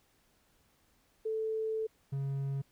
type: tone pair in turn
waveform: sine / triangle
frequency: 440 / 137.67 Hz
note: A4 / C#3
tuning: 0 / -12 cents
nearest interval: octave + minor sixth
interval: 2012 cents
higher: first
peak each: -31 / -30 dBFS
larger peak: second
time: 1.25-1.87 / 2.12-2.62 s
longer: first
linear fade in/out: 10 ms
effects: pink hiss -70 dBFS RMS until 2.71 s